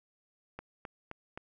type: click train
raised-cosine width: 0.5 ms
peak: -26 dBFS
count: 4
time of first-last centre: 0.59-1.375 s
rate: 3.82 Hz
effects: none